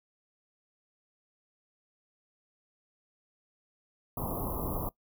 pink band-stop noise, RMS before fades -34 dBFS, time 4.17-4.89 s, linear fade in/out 2 ms, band 1200 to 11000 Hz, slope 96 dB/octave, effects noise-tail reverb RT60 0.1 s tail -20 dB re dry

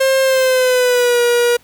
45% pulse tone with pitch glide, 532 to 479.5 Hz, C5 to A#4, +29 to +49 cents, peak -11 dBFS, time 0-1.57 s, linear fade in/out 10 ms, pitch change -180 cents, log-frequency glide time 0.22-1.21 s, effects pink hiss -50 dBFS RMS until 1.63 s

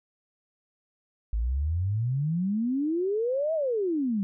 sine exponential two-way sweep, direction up then down, 52.2 to 659.3 to 189.6 Hz, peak -24 dBFS, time 1.33-4.23 s, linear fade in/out 0 ms, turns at 3.54 s, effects none

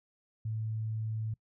sine tone, 110 Hz, A2, in tune, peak -32 dBFS, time 0.45-1.34 s, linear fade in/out 5 ms, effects noise-tail reverb RT60 0.1 s tail -25 dB re dry

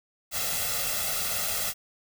white noise with comb filter, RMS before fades -29 dBFS, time 0.31-1.74 s, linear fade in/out 50 ms, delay 1.5 ms, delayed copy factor +0.85, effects none

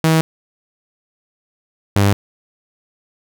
sawtooth tone pair in turn, 160.4 / 100.23 Hz, E3 / G2, -47 / +39 cents, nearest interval minor sixth, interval 814 cents, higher first, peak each -7 dBFS, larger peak neither, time 0.04-0.21 / 1.96-2.13 s, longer neither, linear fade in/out 0 ms, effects none

